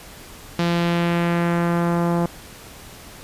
sawtooth tone with low-pass filter sweep, 171.4 Hz, F3, 32 cents flat, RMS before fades -20 dBFS, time 0.59-2.26 s, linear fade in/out 2 ms, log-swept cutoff 4400 to 930 Hz, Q 1.3, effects pink hiss -41 dBFS RMS until 3.23 s + resampled to 32000 Hz

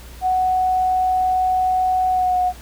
sine tone with pitch glide, 742 to 729.3 Hz, F#5 to F#5, +5 to -25 cents, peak -15 dBFS, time 0.21-2.53 s, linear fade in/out 50 ms, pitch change -30 cents, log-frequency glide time 2.09-2.38 s, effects added 60 Hz sine -37 dBFS peak until 2.61 s + pink hiss -43 dBFS RMS until 2.61 s

